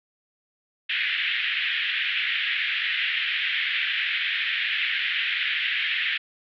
pink band-pass noise, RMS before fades -26 dBFS, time 0.89-6.18 s, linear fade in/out 10 ms, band 1700 to 3400 Hz, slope 48 dB/octave, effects none

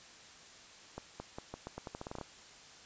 accelerating click train, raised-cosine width 1 ms, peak -27 dBFS, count 14, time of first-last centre 0.98-2.212 s, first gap 220 ms, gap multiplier 0.84, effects white hiss -55 dBFS RMS until 2.85 s + resampled to 16000 Hz

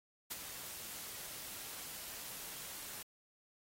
white noise with ADSR envelope, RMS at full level -39 dBFS, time 0.3-3.03 s, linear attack 17 ms, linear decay 28 ms, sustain -8 dB, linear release 7 ms, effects AAC 48 kbps

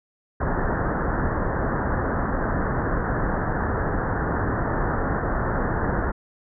pink low-pass noise, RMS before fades -24 dBFS, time 0.4-6.12 s, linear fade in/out 10 ms, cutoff 1800 Hz, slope 96 dB/octave, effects none

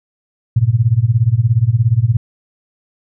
sine tone with tremolo, 115.6 Hz, A#2, 14 cents flat, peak -6 dBFS, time 0.56-2.17 s, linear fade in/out 5 ms, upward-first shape sine, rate 17 Hz, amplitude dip 90%, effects none

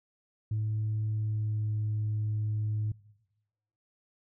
sine tone with pitch glide, 108 to 106.88 Hz, A2 to A2, -32 to -50 cents, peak -26 dBFS, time 0.51-2.92 s, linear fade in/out 5 ms, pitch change -18 cents, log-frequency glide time 1.07-1.72 s, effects noise-tail reverb RT60 1.0 s tail -22 dB re dry + tanh soft clip ceiling -25 dBFS

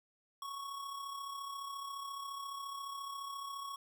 square tone with amplitude modulation, 1108.7 Hz, C#6, in tune, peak -40 dBFS, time 0.42-3.76 s, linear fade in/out 2 ms, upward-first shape sine, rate 34.4 Hz, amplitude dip 45%, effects none

